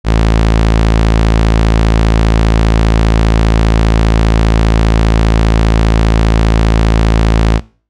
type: tone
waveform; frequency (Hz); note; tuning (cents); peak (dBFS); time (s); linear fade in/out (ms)
sawtooth; 55; A1; 0; -3; 0.04-7.61; 50
effects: noise-tail reverb RT60 0.4 s tail -22 dB re dry + low-pass 6000 Hz 12 dB/octave